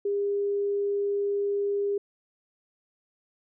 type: tone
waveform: sine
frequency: 403.8 Hz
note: G#4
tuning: 49 cents flat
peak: -24 dBFS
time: 0.05-1.98 s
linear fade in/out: 5 ms
effects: none